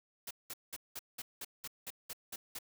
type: noise bursts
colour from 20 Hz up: white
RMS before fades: -43 dBFS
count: 11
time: 0.27-2.588 s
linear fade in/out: 5 ms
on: 38 ms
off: 190 ms
effects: none